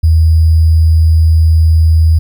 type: tone with sample-and-hold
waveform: sine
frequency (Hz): 80.4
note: E2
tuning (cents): -43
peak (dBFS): -4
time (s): 0.03-2.19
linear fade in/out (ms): 10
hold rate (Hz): 4900
effects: none